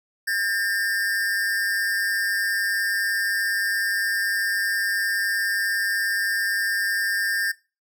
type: tone pair together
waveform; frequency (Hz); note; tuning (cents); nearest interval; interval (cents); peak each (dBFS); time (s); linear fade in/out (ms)
square; 1608 / 1804.9; G6 / A6; +44 / +44; major second; 200; -26; 0.27-7.52; 10
effects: noise-tail reverb RT60 0.3 s tail -20 dB re dry